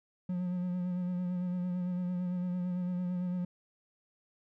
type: tone with vibrato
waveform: triangle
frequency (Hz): 179.6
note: F3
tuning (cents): +49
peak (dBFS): -29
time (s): 0.29-3.45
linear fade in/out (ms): 5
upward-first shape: sine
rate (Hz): 8.9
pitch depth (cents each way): 28
effects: none